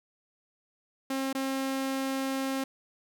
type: tone with dropouts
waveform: sawtooth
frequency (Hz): 268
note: C4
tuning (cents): +42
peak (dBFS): -25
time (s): 1.1-2.64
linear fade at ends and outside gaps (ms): 5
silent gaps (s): 1.329-1.349
effects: none